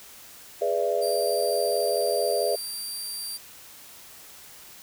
sine chord, E dominant seventh, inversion first, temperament equal with one note detuned, 415.3 / 493.9 / 587.3 / 671.9 Hz, G#4 / B4 / D5 / E5, 0 / 0 / 0 / +33 cents, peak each -28 / -28 / -27 / -28 dBFS, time 0.61-2.56 s, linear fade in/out 10 ms
20% pulse tone, 4699 Hz, D8, in tune, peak -26 dBFS, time 1.01-3.38 s, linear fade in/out 20 ms
effects white hiss -47 dBFS RMS until 4.82 s

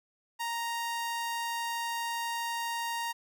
sawtooth tone, 932.3 Hz, A#5, in tune, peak -28 dBFS, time 0.39-3.13 s, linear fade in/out 20 ms, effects none

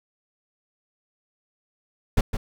brown noise with echo, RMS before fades -17 dBFS, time 2.17-2.21 s, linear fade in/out 5 ms, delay 160 ms, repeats 1, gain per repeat -8 dB, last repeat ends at 2.37 s, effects none

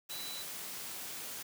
sine tone in noise, 3964 Hz, B7, 6 cents sharp, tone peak -43 dBFS, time 0.1-0.43 s, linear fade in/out 10 ms, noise white, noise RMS -43 dBFS, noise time 0.09-1.43 s, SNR -3 dB, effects high-pass 100 Hz 12 dB/octave

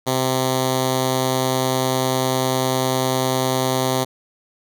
5% pulse tone with notch filter, 130 Hz, C3, 11 cents flat, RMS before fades -20 dBFS, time 0.06-4.05 s, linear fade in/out 20 ms, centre 1500 Hz, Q 1.2, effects none

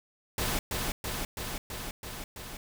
pink noise with echo, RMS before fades -30 dBFS, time 0.38-0.59 s, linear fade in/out 2 ms, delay 330 ms, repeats 6, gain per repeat -2 dB, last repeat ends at 2.57 s, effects none

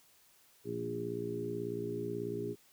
harmonic tone with a mistuned harmonic, 58.27 Hz, A#1, in tune, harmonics 2 / 3 / 4 / 5 / 6 / 7, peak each -44 / -46 / -45 / -45 / -42 / -38 dBFS, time 0.64-2.56 s, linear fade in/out 50 ms, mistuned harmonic 3, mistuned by -19 cents, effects white hiss -65 dBFS RMS until 2.72 s

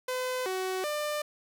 sawtooth tone with pitch steps, 508 / 374.5 / 597 Hz, B4 / F#4 / D5, +49 / +21 / +28 cents, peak -26 dBFS, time 0.08-1.22 s, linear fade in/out 5 ms, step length 380 ms, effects none

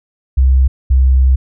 sine tone pair in turn, 65.41 / 65.16 Hz, C2 / C2, 0 / -7 cents, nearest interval unison, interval 7 cents, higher first, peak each -6 dBFS, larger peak neither, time 0.37-0.68 / 0.9-1.36 s, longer second, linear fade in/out 10 ms, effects none

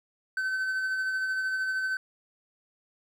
triangle tone with tremolo, 1529 Hz, G6, 44 cents flat, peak -24 dBFS, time 0.37-1.97 s, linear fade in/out 2 ms, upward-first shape sine, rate 13 Hz, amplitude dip 30%, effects none

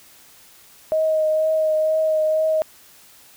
sine tone with vibrato, 627 Hz, D#5, 13 cents sharp, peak -16 dBFS, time 0.92-2.62 s, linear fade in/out 0 ms, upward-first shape triangle, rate 2.1 Hz, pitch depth 18 cents each way, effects white hiss -49 dBFS RMS until 3.36 s

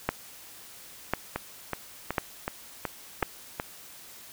two click trains, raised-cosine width 0.5 ms, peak -9 / -14 dBFS, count 4 / 7, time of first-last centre 0.09-3.228 / 1.36-3.599 s, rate 0.956 / 2.68 Hz, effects white hiss -48 dBFS RMS until 4.32 s

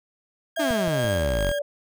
30% pulse tone with tremolo, 1621 Hz, G#6, 42 cents flat, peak -27 dBFS, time 0.56-1.59 s, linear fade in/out 5 ms, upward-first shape sine, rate 2.4 Hz, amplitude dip 50%
sine tone with pitch glide, 660 to 577.9 Hz, E5 to D5, +2 to -28 cents, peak -24 dBFS, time 0.57-1.62 s, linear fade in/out 5 ms, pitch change -230 cents, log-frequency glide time 0.73-1.23 s
sawtooth exponential sweep, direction down, 315.3 to 40.67 Hz, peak -20 dBFS, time 0.59-1.52 s, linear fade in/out 10 ms
clicks, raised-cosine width 5 ms, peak -19 / -22 / -27 dBFS, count 3, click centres 0.708 / 0.88 / 1.047 s
effects none

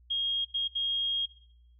sine tone bursts at uneven times, 3254 Hz, G#7, 36 cents flat, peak -27 dBFS, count 3, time 0.1-0.45 / 0.54-0.68 / 0.75-1.26 s, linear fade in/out 10 ms, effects noise-tail reverb RT60 0.7 s tail -17 dB re dry + added 60 Hz sine -56 dBFS peak until 1.79 s

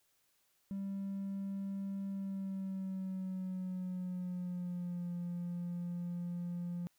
triangle tone with pitch glide, 196 to 174.62 Hz, G3 to F3, 0 to 0 cents, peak -34 dBFS, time 0.71-6.87 s, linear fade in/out 0 ms, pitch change -200 cents, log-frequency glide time 2.08-5.12 s, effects tanh soft clip ceiling -32 dBFS + white hiss -75 dBFS RMS until 6.98 s

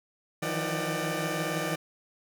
15% pulse tone cluster, 157.7 / 163.8 / 176.8 / 595 / 758 Hz, D#3 / E3 / F3 / D5 / F#5, +24 / -11 / +22 / +22 / +42 cents, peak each -27 / -31 / -30 / -27 / -33 dBFS, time 0.42-1.76 s, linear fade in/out 10 ms, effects none

